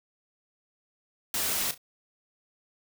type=noise with echo; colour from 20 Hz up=white; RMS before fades=-29 dBFS; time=1.34-1.71 s; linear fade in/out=2 ms; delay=34 ms; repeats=2; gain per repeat=-13 dB; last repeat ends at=1.778 s; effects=none